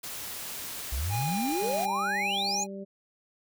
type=noise; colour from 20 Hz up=white; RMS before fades=-38 dBFS; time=0.03-1.86 s; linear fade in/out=10 ms
type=exponential sweep; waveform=sine; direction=up; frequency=58.2 to 7040 Hz; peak=-28 dBFS; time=0.92-2.64 s; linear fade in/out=5 ms
type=tone with vibrato; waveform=square; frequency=811 Hz; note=G#5; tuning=41 cents flat; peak=-32 dBFS; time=1.09-2.67 s; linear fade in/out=50 ms; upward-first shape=sine; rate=2.1 Hz; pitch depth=23 cents each way
type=harmonic tone; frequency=196 Hz; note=G3; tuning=in tune; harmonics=1 / 2 / 3; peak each=-38 / -41 / -43 dBFS; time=1.61-2.85 s; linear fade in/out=20 ms
effects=none